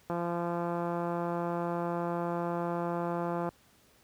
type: click train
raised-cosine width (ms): 1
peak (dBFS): -20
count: 584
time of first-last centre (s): 0.1-3.49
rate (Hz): 172
effects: pink hiss -63 dBFS RMS until 4.03 s + high-pass 60 Hz 12 dB/octave